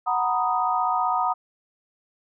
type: chord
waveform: sine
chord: B major seventh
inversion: second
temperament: equal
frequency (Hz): 740 / 932.3 / 987.8 / 1244.5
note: F#5 / A#5 / B5 / D#6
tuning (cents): 0 / 0 / 0 / 0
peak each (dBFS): -25 / -26 / -29 / -25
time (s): 0.06-1.34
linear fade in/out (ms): 20
effects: none